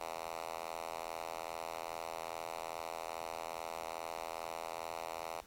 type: tone with high-pass filter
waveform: 5% pulse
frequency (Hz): 82.41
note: E2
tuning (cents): 0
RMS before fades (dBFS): -43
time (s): 0-5.41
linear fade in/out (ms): 10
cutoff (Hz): 680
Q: 1.6
effects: pink hiss -61 dBFS RMS until 5.46 s + AAC 64 kbps